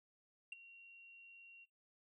sine tone with ADSR envelope, 2749 Hz, F7, 28 cents flat, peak -39 dBFS, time 0.52-1.66 s, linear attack 4 ms, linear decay 15 ms, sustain -17 dB, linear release 29 ms, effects noise-tail reverb RT60 0.2 s tail -23 dB re dry + tanh soft clip ceiling -41 dBFS

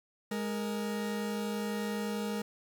40% pulse tone pair together, 207.7 / 467 Hz, G#3 / A#4, 0 / +3 cents, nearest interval octave + major second, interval 1403 cents, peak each -33 / -37 dBFS, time 0.31-2.42 s, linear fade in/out 5 ms, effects 11-bit

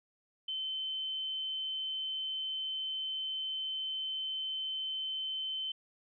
sine tone, 3073 Hz, G7, 35 cents flat, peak -34 dBFS, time 0.48-5.72 s, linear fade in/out 5 ms, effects none

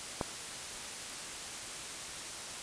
click, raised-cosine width 1 ms, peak -17 dBFS, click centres 0.212 s, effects white hiss -42 dBFS RMS until 2.62 s + resampled to 22050 Hz

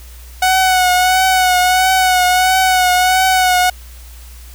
sawtooth tone with vibrato, 740 Hz, F#5, in tune, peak -6 dBFS, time 0.42-3.7 s, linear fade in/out 5 ms, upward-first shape triangle, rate 1.5 Hz, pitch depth 41 cents each way, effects added 60 Hz sine -33 dBFS peak until 4.54 s + white hiss -42 dBFS RMS until 4.54 s

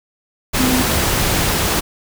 sine tone in noise, 255.2 Hz, C4, 43 cents flat, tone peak -16 dBFS, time 0.58-0.83 s, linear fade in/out 20 ms, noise pink, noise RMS -17 dBFS, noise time 0.53-1.81 s, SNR -2 dB, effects none

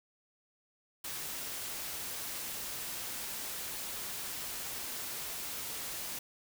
white noise, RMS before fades -40 dBFS, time 1.04-6.19 s, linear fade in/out 5 ms, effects none

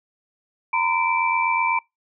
sine tone cluster, 927 / 1015 / 2333 Hz, A#5 / B5 / D7, -10 / +47 / -12 cents, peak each -23 dBFS, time 0.73-1.79 s, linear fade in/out 5 ms, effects noise-tail reverb RT60 0.2 s tail -26 dB re dry

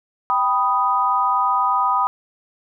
sine chord, G augmented, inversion none, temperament equal, 784 / 987.8 / 1244.5 Hz, G5 / B5 / D#6, 0 / 0 / 0 cents, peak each -23 / -19 / -19 dBFS, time 0.3-2.07 s, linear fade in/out 0 ms, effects none

